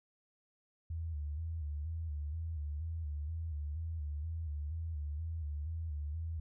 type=tone with vibrato; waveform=sine; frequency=77.78 Hz; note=D#2; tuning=in tune; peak=-36 dBFS; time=0.9-6.4 s; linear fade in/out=5 ms; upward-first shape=square; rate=2.1 Hz; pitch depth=88 cents each way; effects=none